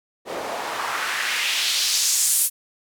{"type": "noise with band-pass filter sweep", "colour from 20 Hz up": "white", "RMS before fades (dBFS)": -23, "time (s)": [0.25, 2.5], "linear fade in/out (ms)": 50, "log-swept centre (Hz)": [450, 11000], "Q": 1.6, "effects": []}